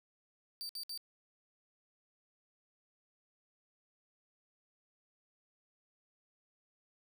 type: tone bursts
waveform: 40% pulse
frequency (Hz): 4634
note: D8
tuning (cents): -24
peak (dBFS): -39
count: 3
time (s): 0.61-0.976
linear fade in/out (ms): 0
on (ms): 82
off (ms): 60
effects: none